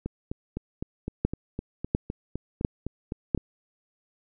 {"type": "two click trains", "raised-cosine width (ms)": 3, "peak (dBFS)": [-9, -18], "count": [4, 14], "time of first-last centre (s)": [[1.25, 3.348], [0.06, 3.376]], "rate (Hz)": [1.43, 3.92], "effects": []}